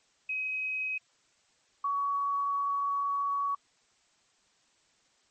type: tone pair in turn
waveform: sine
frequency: 2533 / 1126.3 Hz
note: D#7 / C#6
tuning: +30 / +27 cents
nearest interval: octave + major second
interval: 1403 cents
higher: first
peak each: -30 / -27 dBFS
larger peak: second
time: 0.29-0.98 / 1.84-3.55 s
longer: second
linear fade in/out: 5 ms
effects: white hiss -68 dBFS RMS until 5.3 s + MP3 32 kbps